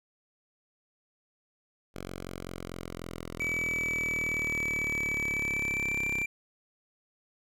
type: linear sweep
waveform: 5% pulse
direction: down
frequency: 46.25 to 32.7 Hz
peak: -27 dBFS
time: 1.94-6.25 s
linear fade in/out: 20 ms
type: tone with pitch glide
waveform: triangle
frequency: 2295 to 2354 Hz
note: D7 to D7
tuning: -40 to +3 cents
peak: -27 dBFS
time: 3.4-6.26 s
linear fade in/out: 5 ms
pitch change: +43 cents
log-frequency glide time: 5.25-6.06 s
effects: none